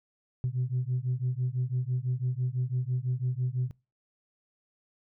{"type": "beating tone pair", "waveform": "sine", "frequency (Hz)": [123.47, 129.47], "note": ["B2", "C3"], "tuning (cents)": [0, -18], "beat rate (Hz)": 6, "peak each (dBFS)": -29, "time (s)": [0.44, 3.71], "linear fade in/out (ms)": 0, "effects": ["noise-tail reverb RT60 0.3 s tail -24 dB re dry", "tanh soft clip ceiling -22 dBFS"]}